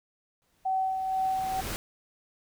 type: noise with exponential growth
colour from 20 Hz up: pink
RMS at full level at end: -33 dBFS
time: 0.42-1.76 s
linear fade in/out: 0 ms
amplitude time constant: 290 ms
type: tone with tremolo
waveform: sine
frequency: 760 Hz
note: F#5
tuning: 46 cents sharp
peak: -24 dBFS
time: 0.65-1.61 s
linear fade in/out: 10 ms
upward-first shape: sine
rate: 2.1 Hz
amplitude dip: 40%
effects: none